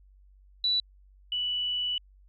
sine tone pair in turn, 3951 / 2960 Hz, B7 / F#7, 0 / 0 cents, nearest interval perfect fourth, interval 500 cents, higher first, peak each -23 / -27 dBFS, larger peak first, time 0.64-0.8 / 1.32-1.98 s, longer second, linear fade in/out 2 ms, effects added 48 Hz sine -54 dBFS peak until 2.28 s

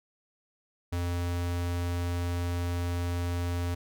square tone, 87.31 Hz, F2, in tune, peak -29 dBFS, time 0.92-3.75 s, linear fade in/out 10 ms, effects none

